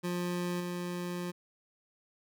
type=tone with level steps; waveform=25% pulse; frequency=176.7 Hz; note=F3; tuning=21 cents sharp; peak=-28 / -31 dBFS; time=0.03-1.32 s; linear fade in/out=20 ms; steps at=0.6 s; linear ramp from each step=5 ms; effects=none